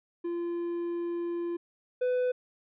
triangle tone pair in turn, 343.9 / 500.4 Hz, F4 / B4, -27 / +23 cents, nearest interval tritone, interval 650 cents, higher second, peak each -28 / -23 dBFS, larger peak second, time 0.24-1.57 / 2.01-2.32 s, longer first, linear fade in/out 10 ms, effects resampled to 8000 Hz

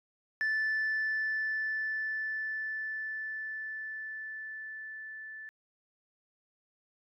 sine tone with level ramp, 1753 Hz, A6, 7 cents flat, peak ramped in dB -25 to -42 dBFS, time 0.41-5.49 s, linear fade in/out 0 ms, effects tanh soft clip ceiling -26 dBFS

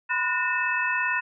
sine tone cluster, 993 / 1031 / 1459 / 1819 / 2605 Hz, B5 / C6 / F#6 / A#6 / E7, +9 / -26 / -25 / -43 / -21 cents, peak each -30 / -36 / -28 / -27 / -29 dBFS, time 0.09-1.21 s, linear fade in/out 20 ms, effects none

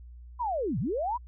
sine linear two-way sweep, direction down then up, 1022 to 100 to 1022 Hz, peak -27 dBFS, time 0.39-1.18 s, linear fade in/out 20 ms, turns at 0.79 s, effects added 60 Hz sine -44 dBFS peak until 1.27 s

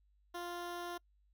15% pulse tone with notch filter, 349.2 Hz, F4, in tune, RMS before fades -43 dBFS, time 0.34-0.98 s, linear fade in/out 10 ms, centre 7900 Hz, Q 2, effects noise-tail reverb RT60 0.1 s tail -26 dB re dry + added 50 Hz sine -68 dBFS peak until 1.33 s

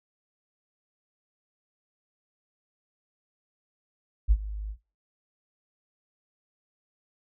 sine tone with ADSR envelope, 51.91 Hz, G#1, in tune, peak -14 dBFS, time 4.28-4.77 s, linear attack 32 ms, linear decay 55 ms, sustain -17 dB, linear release 67 ms, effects noise-tail reverb RT60 0.3 s tail -22 dB re dry

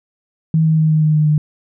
sine tone with pitch steps, 159.9 / 158.43 / 156.97 / 155.53 / 154.1 / 152.68 / 151.27 Hz, D#3 / D#3 / D#3 / D#3 / D#3 / D#3 / D#3, +48 / +32 / +16 / 0 / -16 / -32 / -48 cents, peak -10 dBFS, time 0.54-1.38 s, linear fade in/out 2 ms, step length 120 ms, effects none

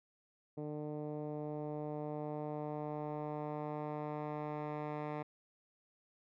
10% pulse tone with low-pass filter sweep, 150.1 Hz, D3, 38 cents sharp, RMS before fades -41 dBFS, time 0.57-5.23 s, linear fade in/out 10 ms, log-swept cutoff 460 to 1600 Hz, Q 1.1, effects none

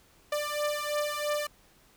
sawtooth beating tone pair, 591 / 594 Hz, D5 / D5, +11 / +20 cents, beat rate 3 Hz, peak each -28 dBFS, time 0.32-1.47 s, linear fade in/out 5 ms, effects pink hiss -61 dBFS RMS until 1.96 s

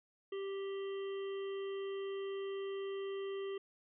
harmonic tone, 392 Hz, G4, in tune, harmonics 1 / 3 / 5 / 7 / 8, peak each -38 / -53 / -56 / -59 / -56 dBFS, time 0.32-3.58 s, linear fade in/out 5 ms, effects none

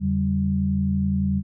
sine tone cluster, 84.1 / 142.2 / 193.8 Hz, E2 / C#3 / G3, +35 / +45 / -20 cents, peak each -25 / -29 / -21 dBFS, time 0-1.43 s, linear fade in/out 50 ms, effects none

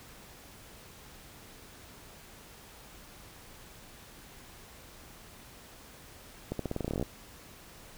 accelerating click train, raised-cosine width 2 ms, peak -19 dBFS, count 15, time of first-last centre 6.52-7.027 s, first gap 73 ms, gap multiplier 0.88, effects pink hiss -52 dBFS RMS until 7.97 s

